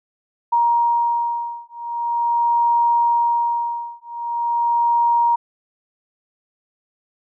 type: beating tone pair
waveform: sine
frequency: 942 / 942.43 Hz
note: A#5 / A#5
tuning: +18 / +19 cents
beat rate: 0.43 Hz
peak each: -19 dBFS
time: 0.52-5.36 s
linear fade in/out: 10 ms
effects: none